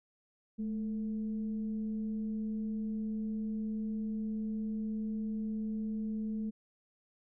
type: tone with frequency modulation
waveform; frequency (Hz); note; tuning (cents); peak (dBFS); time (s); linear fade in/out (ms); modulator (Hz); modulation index
sine; 215.6; A3; -35; -33; 0.58-6.51; 20; 234; 0.24
effects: none